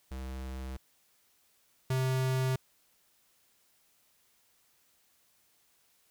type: tone pair in turn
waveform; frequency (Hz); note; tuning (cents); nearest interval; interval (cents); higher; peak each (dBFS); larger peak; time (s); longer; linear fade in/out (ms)
square; 65.2 / 130.4; C2 / C3; -5 / -5; octave; 1200; second; -38 / -28; second; 0.11-0.77 / 1.9-2.56; neither; 5
effects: white hiss -69 dBFS RMS until 6.1 s